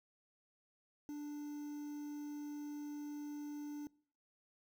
triangle tone with quantisation, 293.7 Hz, D4, in tune, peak -40 dBFS, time 1.09-3.87 s, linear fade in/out 0 ms, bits 10, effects noise-tail reverb RT60 0.5 s tail -23 dB re dry

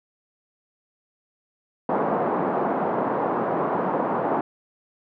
white band-pass noise, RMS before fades -24 dBFS, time 1.89-4.41 s, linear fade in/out 2 ms, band 170 to 1000 Hz, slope 24 dB/octave, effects none

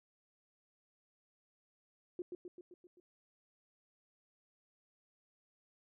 sine tone with echo, 356.1 Hz, F4, 34 cents sharp, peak -37 dBFS, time 2.19-2.22 s, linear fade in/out 2 ms, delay 130 ms, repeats 6, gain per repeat -4 dB, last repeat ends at 3 s, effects none

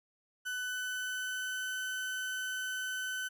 35% pulse tone with pitch glide, 1500 to 1514.8 Hz, F#6 to F#6, +23 to +40 cents, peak -33 dBFS, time 0.45-3.29 s, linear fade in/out 20 ms, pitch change +17 cents, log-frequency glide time 0.65-1.8 s, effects none

